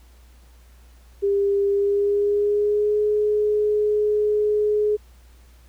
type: tone with pitch glide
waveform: sine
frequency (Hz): 400 to 420.6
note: G4 to G#4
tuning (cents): +35 to +22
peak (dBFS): -17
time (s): 1.22-4.97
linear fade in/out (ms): 20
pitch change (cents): +87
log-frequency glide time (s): 1.69-3
effects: added 60 Hz sine -47 dBFS peak until 5.68 s + pink hiss -58 dBFS RMS until 5.68 s